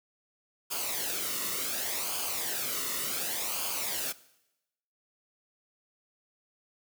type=noise with flanger; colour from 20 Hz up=white; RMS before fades=-33 dBFS; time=0.7-4.13 s; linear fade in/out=20 ms; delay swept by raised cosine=0.52 to 1.26 ms; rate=0.68 Hz; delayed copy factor=-0.65; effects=noise-tail reverb RT60 0.9 s tail -19 dB re dry